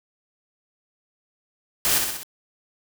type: noise with echo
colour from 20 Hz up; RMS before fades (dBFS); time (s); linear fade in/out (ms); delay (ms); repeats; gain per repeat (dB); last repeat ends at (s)
white; -21; 1.85-1.98; 0; 63; 4; -4; 2.232
effects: none